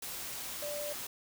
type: tone in noise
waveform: sine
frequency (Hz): 587.3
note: D5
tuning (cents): 0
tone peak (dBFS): -37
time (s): 0.62-0.93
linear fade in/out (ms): 5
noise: white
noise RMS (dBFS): -41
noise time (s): 0.02-1.07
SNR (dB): +1
effects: none